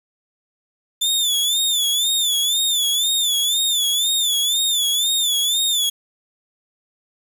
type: tone with vibrato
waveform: sawtooth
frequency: 3520 Hz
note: A7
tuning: in tune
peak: -14 dBFS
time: 1.01-5.9 s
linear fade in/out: 10 ms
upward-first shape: sine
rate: 2 Hz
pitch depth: 99 cents each way
effects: 7-bit